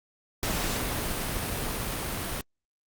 pink noise with level ramp, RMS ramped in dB -29 to -32 dBFS, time 0.43-2.41 s, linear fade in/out 0 ms, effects Opus 48 kbps

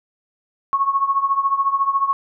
sine tone with tremolo, 1100 Hz, C#6, 14 cents flat, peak -12 dBFS, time 0.73-2.13 s, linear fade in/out 0 ms, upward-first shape triangle, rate 14 Hz, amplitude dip 85%, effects none

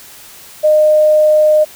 sine tone, 612 Hz, D#5, 29 cents flat, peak -6 dBFS, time 0.63-1.65 s, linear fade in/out 20 ms, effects white hiss -37 dBFS RMS until 1.75 s

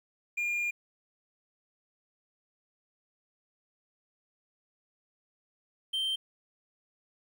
triangle tone pair in turn, 2412 / 3133 Hz, D7 / G7, +46 / -2 cents, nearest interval perfect fourth, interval 452 cents, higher second, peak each -27 dBFS, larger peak neither, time 0.37-0.71 / 5.93-6.16 s, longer first, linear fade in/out 10 ms, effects 11-bit

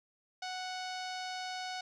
sawtooth tone with low-pass filter, 740 Hz, F#5, in tune, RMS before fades -40 dBFS, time 0.42-1.81 s, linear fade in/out 5 ms, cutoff 5000 Hz, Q 2.5, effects none

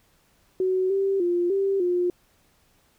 sine tone with pitch steps, 373.1 / 390.7 / 350 / 391.8 / 355.5 Hz, F#4 / G4 / F4 / G4 / F4, +14 / -6 / +4 / -1 / +31 cents, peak -20 dBFS, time 0.6-2.1 s, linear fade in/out 2 ms, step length 300 ms, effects pink hiss -63 dBFS RMS until 2.98 s

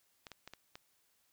clicks, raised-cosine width 0.2 ms, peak -30 dBFS, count 5, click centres 0.268 / 0.317 / 0.476 / 0.536 / 0.755 s, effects white hiss -74 dBFS RMS until 1.32 s

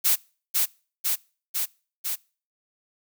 blue noise with echo, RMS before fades -20 dBFS, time 0.04-0.16 s, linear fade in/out 20 ms, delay 500 ms, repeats 4, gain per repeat -2 dB, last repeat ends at 2.16 s, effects noise-tail reverb RT60 0.4 s tail -25 dB re dry

